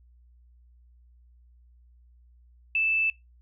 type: tone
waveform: sine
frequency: 2637 Hz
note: E7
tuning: in tune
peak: -22 dBFS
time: 2.75-3.1 s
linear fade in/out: 2 ms
effects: noise-tail reverb RT60 0.2 s tail -22 dB re dry + added 60 Hz sine -54 dBFS peak until 3.41 s